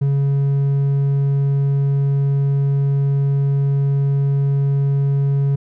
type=tone with hard clipping; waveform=sine; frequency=139.4 Hz; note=C#3; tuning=10 cents sharp; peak=-15 dBFS; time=0.01-5.56 s; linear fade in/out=10 ms; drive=3 dB; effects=none